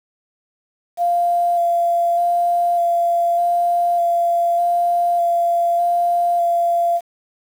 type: tone with vibrato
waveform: sine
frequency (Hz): 692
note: F5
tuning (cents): -16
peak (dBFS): -14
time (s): 0.97-7.01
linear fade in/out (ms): 50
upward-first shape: square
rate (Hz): 0.83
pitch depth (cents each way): 10
effects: 7-bit